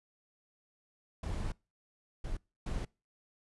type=noise bursts at uneven times; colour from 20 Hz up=brown; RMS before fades=-36 dBFS; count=3; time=1.23-1.52 / 2.24-2.37 / 2.66-2.85 s; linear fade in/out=5 ms; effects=noise-tail reverb RT60 0.3 s tail -25 dB re dry + resampled to 24000 Hz